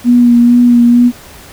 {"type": "tone with vibrato", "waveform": "sine", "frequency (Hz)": 240.6, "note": "B3", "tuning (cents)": -45, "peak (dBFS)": -3, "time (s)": [0.04, 1.12], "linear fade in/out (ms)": 50, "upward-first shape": "sine", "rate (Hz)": 2.2, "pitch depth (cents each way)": 20, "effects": ["pink hiss -35 dBFS RMS until 1.52 s"]}